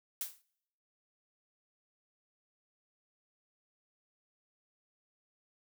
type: noise with exponential decay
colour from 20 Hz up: blue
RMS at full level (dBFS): -34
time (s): 0.21-0.42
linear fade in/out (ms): 2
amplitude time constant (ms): 44
effects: noise-tail reverb RT60 0.8 s tail -26 dB re dry